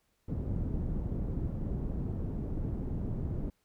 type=low-pass noise; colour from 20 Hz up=pink; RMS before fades=-34 dBFS; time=0.28-3.5 s; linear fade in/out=5 ms; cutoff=260 Hz; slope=12 dB/octave; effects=pink hiss -75 dBFS RMS until 3.64 s